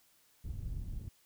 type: low-pass noise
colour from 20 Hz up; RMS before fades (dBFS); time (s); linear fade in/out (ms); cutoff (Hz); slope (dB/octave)
pink; -40; 0.44-1.09; 10; 100; 12
effects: white hiss -68 dBFS RMS until 1.25 s